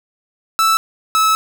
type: tone pair in turn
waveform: 45% pulse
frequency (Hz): 1318.5 / 1299.6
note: E6 / E6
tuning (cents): 0 / -25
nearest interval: unison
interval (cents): 25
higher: first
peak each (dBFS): -11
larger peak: neither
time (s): 0.59-0.77 / 1.15-1.35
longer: second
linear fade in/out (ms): 0
effects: none